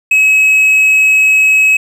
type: tone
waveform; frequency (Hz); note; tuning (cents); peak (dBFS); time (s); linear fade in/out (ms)
triangle; 2562; E7; -50; -4; 0.11-1.77; 5
effects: none